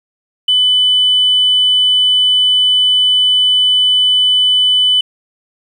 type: tone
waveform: sine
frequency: 3000 Hz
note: F#7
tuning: 23 cents sharp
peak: -7 dBFS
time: 0.48-5.01 s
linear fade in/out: 5 ms
effects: tanh soft clip ceiling -3 dBFS + 7-bit